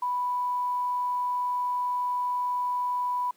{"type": "tone with quantisation", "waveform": "sine", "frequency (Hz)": 987.8, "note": "B5", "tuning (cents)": 0, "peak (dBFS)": -25, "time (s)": [0.02, 3.31], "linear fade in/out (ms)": 5, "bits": 9, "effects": ["pink hiss -63 dBFS RMS until 3.36 s", "high-pass 300 Hz 12 dB/octave"]}